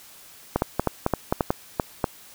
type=clicks; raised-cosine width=1 ms; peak=-6 dBFS; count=11; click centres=0.56 / 0.621 / 0.796 / 0.873 / 1.064 / 1.137 / 1.325 / 1.408 / 1.505 / 1.798 / 2.042 s; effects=white hiss -48 dBFS RMS until 2.34 s